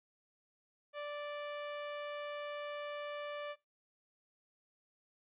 sawtooth tone, 586 Hz, D5, 4 cents flat, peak -36 dBFS, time 0.93-3.56 s, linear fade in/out 50 ms, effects noise-tail reverb RT60 0.2 s tail -21 dB re dry + resampled to 8000 Hz

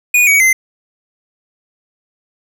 square tone with pitch steps, 2460 / 2256 / 2069 Hz, D#7 / C#7 / C7, -20 / +30 / -20 cents, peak -8 dBFS, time 0.14-0.53 s, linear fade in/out 5 ms, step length 130 ms, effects none

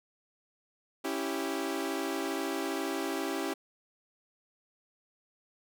sawtooth chord, C# diminished, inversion none, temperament equal, 277.2 / 329.6 / 392 Hz, C#4 / E4 / G4, 0 / 0 / 0 cents, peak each -32 dBFS, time 1.04-3.54 s, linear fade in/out 10 ms, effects none

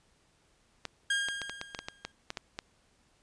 clicks, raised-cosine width 0.2 ms, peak -18 dBFS, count 12, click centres 0.853 / 1.286 / 1.417 / 1.496 / 1.614 / 1.748 / 1.79 / 1.885 / 2.05 / 2.304 / 2.372 / 2.589 s
30% pulse tone with exponential decay, 1617 Hz, G#6, 47 cents flat, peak -23 dBFS, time 1.1-2.12 s, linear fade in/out 5 ms, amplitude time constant 220 ms
effects pink hiss -68 dBFS RMS until 3.22 s + resampled to 22050 Hz

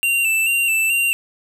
square tone with vibrato, 2709 Hz, E7, 47 cents sharp, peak -16 dBFS, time 0.03-1.13 s, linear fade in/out 0 ms, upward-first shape square, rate 2.3 Hz, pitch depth 37 cents each way, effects none

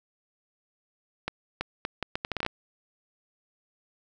accelerating click train, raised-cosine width 0.3 ms, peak -13 dBFS, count 12, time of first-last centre 1.28-2.464 s, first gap 330 ms, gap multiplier 0.73, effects none

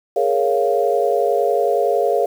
sine chord, Bb minor seventh, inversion third, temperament equal with one note detuned, 415.3 / 466.2 / 554.4 / 694.4 Hz, Ab4 / Bb4 / Db5 / F5, 0 / 0 / 0 / -10 cents, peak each -20 dBFS, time 0.16-2.26 s, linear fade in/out 5 ms, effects 7-bit

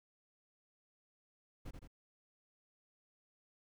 brown noise with echo, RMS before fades -45 dBFS, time 1.65-1.71 s, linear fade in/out 10 ms, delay 83 ms, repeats 2, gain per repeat -4 dB, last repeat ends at 1.876 s, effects none

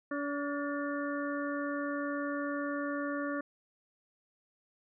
harmonic tone with a mistuned harmonic, 286.3 Hz, D4, 44 cents flat, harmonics 1 / 2 / 4 / 5 / 6, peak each -35 / -38 / -41 / -42 / -43 dBFS, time 0.11-3.41 s, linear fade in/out 5 ms, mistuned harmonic 6, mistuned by +50 cents, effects none

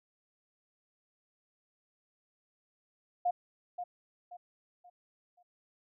sine tone with echo, 712 Hz, F5, 33 cents sharp, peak -26 dBFS, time 3.25-3.31 s, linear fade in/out 10 ms, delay 530 ms, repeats 4, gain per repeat -9 dB, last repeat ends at 5.43 s, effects none

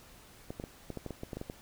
clicks, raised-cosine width 2 ms, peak -25 dBFS, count 12, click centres 0.505 / 0.599 / 0.639 / 0.903 / 0.973 / 1.063 / 1.107 / 1.234 / 1.332 / 1.37 / 1.414 / 1.499 s, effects pink hiss -56 dBFS RMS until 1.61 s

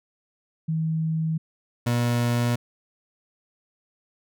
sine / 30% pulse tone pair in turn, 160 / 119.86 Hz, D#3 / A#2, +49 / +49 cents, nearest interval perfect fourth, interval 500 cents, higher first, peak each -22 / -18 dBFS, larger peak second, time 0.68-1.38 / 1.86-2.56 s, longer neither, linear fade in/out 10 ms, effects none

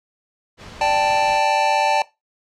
pink noise, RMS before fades -38 dBFS, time 0.57-1.41 s, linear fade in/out 50 ms
square chord, D suspended fourth, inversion none, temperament equal with one note detuned, 589 / 784 / 880 Hz, D5 / G5 / A5, +5 / 0 / 0 cents, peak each -23 / -21 / -19 dBFS, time 0.81-2.02 s, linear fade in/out 2 ms
effects noise-tail reverb RT60 0.2 s tail -18 dB re dry + low-pass 5000 Hz 12 dB/octave

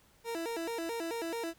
30% pulse tone with vibrato, 392 Hz, G4, in tune, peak -32 dBFS, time 0.24-1.54 s, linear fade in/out 50 ms, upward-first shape square, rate 4.6 Hz, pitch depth 290 cents each way, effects pink hiss -65 dBFS RMS until 1.58 s

